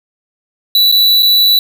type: tone with dropouts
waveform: square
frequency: 3951 Hz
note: B7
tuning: in tune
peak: -7 dBFS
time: 0.75-1.59 s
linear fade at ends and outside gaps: 2 ms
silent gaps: 0.916-0.923 / 1.224-1.229 s
effects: none